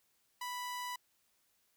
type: tone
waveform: sawtooth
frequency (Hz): 987.8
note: B5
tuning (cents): 0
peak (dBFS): -35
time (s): 0.41-0.96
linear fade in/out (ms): 5
effects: white hiss -75 dBFS RMS until 1.76 s